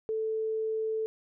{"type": "tone", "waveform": "sine", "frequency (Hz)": 440, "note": "A4", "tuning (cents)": 0, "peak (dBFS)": -28, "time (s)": [0.09, 1.06], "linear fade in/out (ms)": 0, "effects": []}